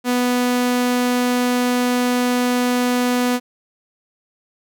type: tone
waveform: sawtooth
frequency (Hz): 246.9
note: B3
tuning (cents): 0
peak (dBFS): -12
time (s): 0.04-3.4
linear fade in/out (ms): 50
effects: none